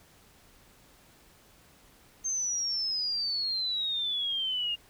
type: exponential sweep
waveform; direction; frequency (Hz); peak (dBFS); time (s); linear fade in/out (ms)
sine; down; 6380 to 2811; -28; 2.24-4.76; 20
effects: pink hiss -59 dBFS RMS until 4.89 s